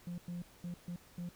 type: tone bursts at uneven times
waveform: sine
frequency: 174.61 Hz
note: F3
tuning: in tune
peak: -36 dBFS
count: 5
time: 0.07-0.18 / 0.28-0.42 / 0.64-0.74 / 0.88-0.96 / 1.18-1.29 s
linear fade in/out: 2 ms
effects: tanh soft clip ceiling -38 dBFS + pink hiss -61 dBFS RMS until 1.35 s